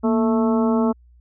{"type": "harmonic tone with a mistuned harmonic", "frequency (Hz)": 220, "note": "A3", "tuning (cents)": 0, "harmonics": [1, 2, 3, 4, 5, 6], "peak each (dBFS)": [-17, -23, -27, -29, -31, -33], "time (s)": [0.03, 0.93], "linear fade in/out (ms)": 20, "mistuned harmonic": 1, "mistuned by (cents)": 100, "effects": ["added 60 Hz sine -48 dBFS peak until 1.2 s"]}